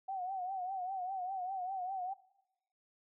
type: tone with vibrato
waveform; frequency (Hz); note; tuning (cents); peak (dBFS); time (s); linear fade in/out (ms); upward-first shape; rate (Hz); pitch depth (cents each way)
sine; 749; F#5; +21; -36; 0.08-2.14; 10; triangle; 5; 96
effects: noise-tail reverb RT60 0.9 s tail -20 dB re dry